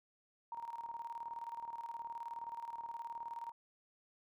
sine tone with tremolo, 932.3 Hz, A#5, in tune, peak -40 dBFS, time 0.52-3.52 s, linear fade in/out 2 ms, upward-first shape square, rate 19 Hz, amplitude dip 65%, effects none

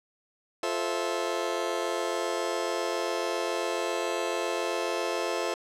30% pulse chord, F major seventh, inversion none, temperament just, 349.2 / 436.5 / 523.8 / 654.8 Hz, F4 / A4 / C5 / E5, 0 / -14 / +2 / -12 cents, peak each -31 dBFS, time 0.63-5.54 s, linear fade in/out 2 ms, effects low-pass 9000 Hz 12 dB/octave

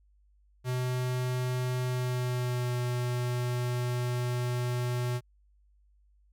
square tone with pitch glide, 126.1 to 123.08 Hz, B2 to B2, +36 to -5 cents, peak -29 dBFS, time 0.64-5.21 s, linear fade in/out 50 ms, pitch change -41 cents, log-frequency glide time 1.86-2.75 s, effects added 50 Hz sine -61 dBFS peak until 6.32 s

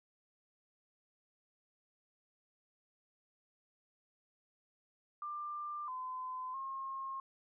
sine tone with pitch steps, 1190 / 1022 / 1074 Hz, D6 / C6 / C6, +22 / -41 / +45 cents, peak -39 dBFS, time 5.22-7.2 s, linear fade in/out 2 ms, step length 660 ms, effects none

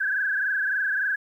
sine tone with frequency modulation, 1604 Hz, G6, 39 cents sharp, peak -22 dBFS, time 0-1.16 s, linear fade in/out 10 ms, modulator 23.5 Hz, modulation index 3.8, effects 10-bit

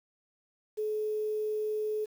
sine tone with quantisation, 427.8 Hz, A4, 49 cents flat, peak -29 dBFS, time 0.77-2.06 s, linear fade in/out 20 ms, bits 9, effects none

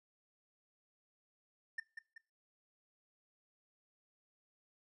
triangle tone with echo, 1800 Hz, A6, 39 cents sharp, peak -35 dBFS, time 1.78-1.8 s, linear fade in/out 5 ms, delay 190 ms, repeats 2, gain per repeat -7 dB, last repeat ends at 2.18 s, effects noise-tail reverb RT60 0.3 s tail -21 dB re dry + resampled to 24000 Hz

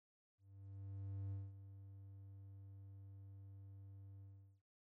triangle tone with ADSR envelope, 98 Hz, G2, in tune, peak -40 dBFS, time 0.38-4.62 s, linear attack 940 ms, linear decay 200 ms, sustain -12 dB, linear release 400 ms, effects none

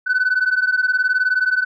sine beating tone pair, 1492 / 1511 Hz, F#6 / F#6, +14 / +36 cents, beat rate 19 Hz, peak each -17 / -16 dBFS, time 0.06-1.65 s, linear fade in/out 20 ms, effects tanh soft clip ceiling -11 dBFS

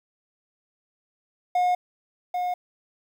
triangle tone with echo, 720 Hz, F#5, 47 cents flat, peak -17 dBFS, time 1.55-1.75 s, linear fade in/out 5 ms, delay 790 ms, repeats 1, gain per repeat -5 dB, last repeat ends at 2.54 s, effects 9-bit

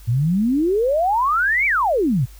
sine exponential two-way sweep, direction up then down, 110 to 2349 to 110 Hz, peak -15 dBFS, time 0.07-2.26 s, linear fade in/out 20 ms, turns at 1.66 s, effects added 50 Hz sine -39 dBFS peak until 2.39 s + white hiss -50 dBFS RMS until 2.39 s

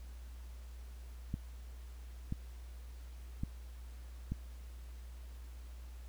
clicks, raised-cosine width 5 ms, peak -24 dBFS, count 4, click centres 1.341 / 2.324 / 3.435 / 4.32 s, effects added 60 Hz sine -46 dBFS peak until 6.08 s + pink hiss -63 dBFS RMS until 6.08 s

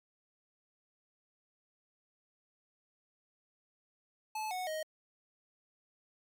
square tone with pitch steps, 865 / 735.8 / 625.9 Hz, A5 / F#5 / D#5, -30 / -10 / +10 cents, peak -36 dBFS, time 4.35-4.83 s, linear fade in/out 5 ms, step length 160 ms, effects MP3 96 kbps

